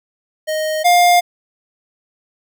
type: tone pair in turn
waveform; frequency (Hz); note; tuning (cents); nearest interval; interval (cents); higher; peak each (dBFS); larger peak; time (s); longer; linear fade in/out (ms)
square; 622.3 / 705.8; D#5 / F5; 0 / +18; major second; 218; second; -18 / -9; second; 0.47-0.84 / 0.84-1.21; neither; 20
effects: none